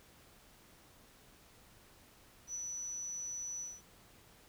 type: tone with ADSR envelope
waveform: sine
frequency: 5940 Hz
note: F#8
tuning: 6 cents sharp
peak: -37 dBFS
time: 2.47-3.82 s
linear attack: 73 ms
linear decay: 23 ms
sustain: -2 dB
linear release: 210 ms
effects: pink hiss -62 dBFS RMS until 4.48 s